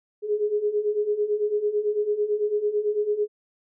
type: beating tone pair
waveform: sine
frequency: 412.2 / 421.2 Hz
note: G#4 / G#4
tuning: -13 / +24 cents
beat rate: 9 Hz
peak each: -27 / -23 dBFS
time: 0.22-3.28 s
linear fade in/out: 50 ms
effects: none